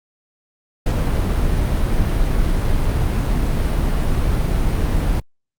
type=noise; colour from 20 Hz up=brown; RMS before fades=-17 dBFS; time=0.86-5.2 s; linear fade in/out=5 ms; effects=Opus 48 kbps

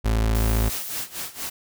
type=tone; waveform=35% pulse; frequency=55.1 Hz; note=A1; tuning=3 cents sharp; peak=-17 dBFS; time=0.04-0.7 s; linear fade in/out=20 ms
type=noise; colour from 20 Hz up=blue; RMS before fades=-33 dBFS; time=0.35-1.04 s; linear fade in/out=0 ms
type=noise with tremolo; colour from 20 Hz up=white; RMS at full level=-30 dBFS; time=0.69-1.5 s; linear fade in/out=10 ms; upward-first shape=sine; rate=4.3 Hz; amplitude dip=85%
effects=none

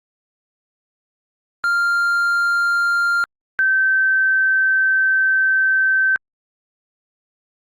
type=tone pair in turn; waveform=triangle / sine; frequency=1395 / 1546.5 Hz; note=F6 / G6; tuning=-2 / -24 cents; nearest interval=major second; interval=178 cents; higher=second; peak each=-13 dBFS; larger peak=neither; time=1.64-3.24 / 3.59-6.16 s; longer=second; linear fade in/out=0 ms; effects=Opus 48 kbps

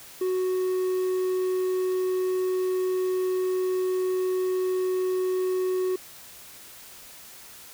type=tone; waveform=triangle; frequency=370 Hz; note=F#4; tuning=in tune; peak=-21 dBFS; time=0.21-5.96 s; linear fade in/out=5 ms; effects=white hiss -46 dBFS RMS until 7.73 s

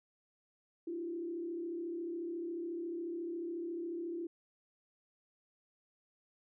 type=tone with frequency modulation; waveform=sine; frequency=340 Hz; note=F4; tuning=46 cents flat; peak=-37 dBFS; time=0.87-4.27 s; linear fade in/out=5 ms; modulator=34.1 Hz; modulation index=0.64; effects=none

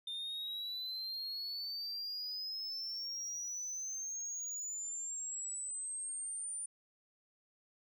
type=exponential sweep; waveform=sine; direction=up; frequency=3600 to 9260 Hz; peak=-36 dBFS; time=0.07-6.66 s; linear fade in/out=5 ms; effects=tanh soft clip ceiling -38 dBFS

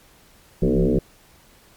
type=tone with frequency modulation; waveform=sine; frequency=104.6 Hz; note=G#2; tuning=13 cents sharp; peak=-15 dBFS; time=0.62-0.99 s; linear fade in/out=5 ms; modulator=68 Hz; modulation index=5.7; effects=pink hiss -53 dBFS RMS until 1.76 s + MP3 96 kbps

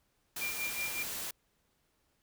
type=noise; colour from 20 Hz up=white; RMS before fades=-39 dBFS; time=0.36-1.31 s; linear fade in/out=5 ms
type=tone with tremolo; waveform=sine; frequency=2385 Hz; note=D7; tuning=26 cents sharp; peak=-33 dBFS; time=0.41-1.03 s; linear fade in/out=5 ms; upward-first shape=sine; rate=5.4 Hz; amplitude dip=80%
effects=pink hiss -75 dBFS RMS until 2.22 s

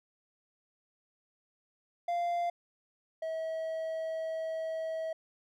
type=tone pair in turn; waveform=triangle; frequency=694 / 644.2 Hz; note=F5 / E5; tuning=-11 / -40 cents; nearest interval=minor second; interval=129 cents; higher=first; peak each=-27 / -31 dBFS; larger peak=first; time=2.08-2.5 / 3.22-5.13 s; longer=second; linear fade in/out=5 ms; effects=none

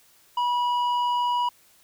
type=tone with low-pass filter; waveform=square; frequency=973 Hz; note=B5; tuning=26 cents flat; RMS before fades=-24 dBFS; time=0.37-1.49 s; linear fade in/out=5 ms; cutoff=2500 Hz; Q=0.86; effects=white hiss -58 dBFS RMS until 1.83 s

